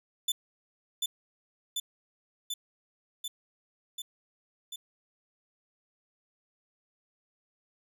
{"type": "tone with echo", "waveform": "sawtooth", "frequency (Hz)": 3510, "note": "A7", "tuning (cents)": -5, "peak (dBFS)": -23, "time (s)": [0.28, 0.32], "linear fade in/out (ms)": 5, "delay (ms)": 740, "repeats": 6, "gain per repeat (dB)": -2, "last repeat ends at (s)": 4.76, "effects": []}